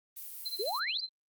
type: noise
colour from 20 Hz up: violet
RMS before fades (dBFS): -43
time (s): 0.16-0.8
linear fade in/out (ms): 10
type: tone with tremolo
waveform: sine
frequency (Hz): 4097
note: C8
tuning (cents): -37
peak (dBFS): -31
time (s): 0.45-1.09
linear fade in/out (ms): 10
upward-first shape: triangle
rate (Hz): 14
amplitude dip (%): 100
type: exponential sweep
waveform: sine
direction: up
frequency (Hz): 362.7 to 4978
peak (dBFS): -32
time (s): 0.59-1.01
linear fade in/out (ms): 10
effects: Opus 24 kbps